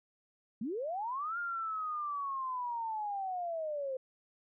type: linear two-way sweep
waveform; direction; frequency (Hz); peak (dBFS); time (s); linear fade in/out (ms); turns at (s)
sine; up then down; 196 to 1419 to 513; -34; 0.61-3.97; 5; 1.38
effects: none